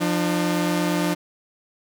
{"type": "tone pair together", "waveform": "sawtooth", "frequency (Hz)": [174.61, 300.9], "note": ["F3", "D4"], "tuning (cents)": [0, 42], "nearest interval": "major sixth", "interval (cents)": 942, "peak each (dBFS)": -19, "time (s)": [0, 1.15], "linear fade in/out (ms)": 20, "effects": []}